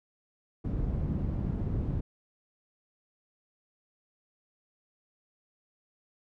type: low-pass noise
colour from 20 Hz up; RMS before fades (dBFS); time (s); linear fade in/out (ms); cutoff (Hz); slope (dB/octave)
white; -31; 0.64-2.01; 10; 140; 12
effects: none

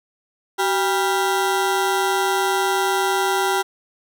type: ring-modulated tone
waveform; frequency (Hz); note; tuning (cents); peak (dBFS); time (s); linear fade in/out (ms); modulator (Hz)
25% pulse; 590; D5; +8; -11; 0.58-3.63; 20; 209
effects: none

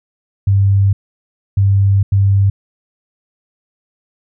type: tone bursts at uneven times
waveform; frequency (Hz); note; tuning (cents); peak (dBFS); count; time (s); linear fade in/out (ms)
sine; 98.7; G2; +12; -8; 3; 0.47-0.93 / 1.57-2.03 / 2.12-2.5; 5
effects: none

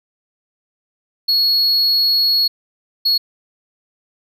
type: tone bursts at uneven times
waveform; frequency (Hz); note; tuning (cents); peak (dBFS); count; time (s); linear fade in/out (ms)
triangle; 4340; C#8; -37; -11; 2; 1.28-2.48 / 3.05-3.18; 10
effects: none

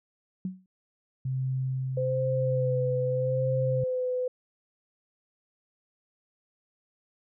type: tone with exponential decay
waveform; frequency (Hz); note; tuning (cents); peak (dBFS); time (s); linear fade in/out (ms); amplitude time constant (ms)
sine; 186.4; F#3; +13; -26; 0.45-0.66; 2; 45
type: tone with tremolo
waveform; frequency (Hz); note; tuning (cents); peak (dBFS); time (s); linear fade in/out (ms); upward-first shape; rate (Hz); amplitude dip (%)
sine; 130.81; C3; 0; -26; 1.25-3.84; 5; sine; 0.94; 30
type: tone with vibrato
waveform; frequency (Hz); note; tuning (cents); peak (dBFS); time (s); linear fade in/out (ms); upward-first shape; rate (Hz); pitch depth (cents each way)
sine; 512; C5; -38; -26; 1.97-4.28; 5; sine; 0.8; 31
effects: none

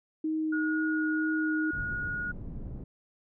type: tone with vibrato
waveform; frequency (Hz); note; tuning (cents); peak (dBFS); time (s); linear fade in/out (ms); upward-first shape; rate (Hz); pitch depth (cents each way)
sine; 313; D#4; +10; -27; 0.24-1.71; 5; triangle; 2.1; 10
type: tone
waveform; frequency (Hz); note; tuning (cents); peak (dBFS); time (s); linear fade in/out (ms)
sine; 1444; F#6; -43; -31; 0.52-2.32; 10
type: low-pass noise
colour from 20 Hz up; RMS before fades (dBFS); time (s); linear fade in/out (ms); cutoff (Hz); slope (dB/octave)
pink; -39; 1.73-2.84; 5; 240; 12
effects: none

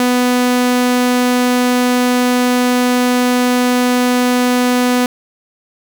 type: tone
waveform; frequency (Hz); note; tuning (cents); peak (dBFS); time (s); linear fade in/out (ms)
sawtooth; 248; B3; +7; -7; 0-5.06; 2
effects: none

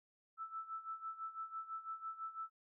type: tone with tremolo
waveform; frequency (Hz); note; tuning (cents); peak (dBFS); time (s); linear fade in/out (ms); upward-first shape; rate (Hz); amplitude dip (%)
sine; 1318.5; E6; 0; -40; 0.37-2.5; 50; sine; 6; 80
effects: none

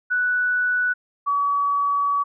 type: tone pair in turn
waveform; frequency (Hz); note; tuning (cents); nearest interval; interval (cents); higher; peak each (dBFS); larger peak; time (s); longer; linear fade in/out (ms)
sine; 1481 / 1137; F#6 / C#6; +1 / +44; perfect fourth; 457; first; -18; neither; 0.1-0.94 / 1.26-2.24; second; 20
effects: none

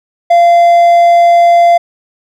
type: tone with hard clipping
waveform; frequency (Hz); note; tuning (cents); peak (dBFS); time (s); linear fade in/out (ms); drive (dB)
triangle; 689; F5; -24; -4; 0.3-1.78; 10; 6
effects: none

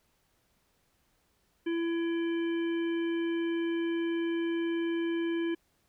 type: harmonic tone with a mistuned harmonic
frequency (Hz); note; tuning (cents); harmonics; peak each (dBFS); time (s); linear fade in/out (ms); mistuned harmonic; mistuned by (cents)
335.2; E4; +29; 1 / 3 / 5 / 7 / 9; -28 / -49 / -43 / -47 / -48; 1.66-5.55; 10; 9; +25
effects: pink hiss -72 dBFS RMS until 5.88 s

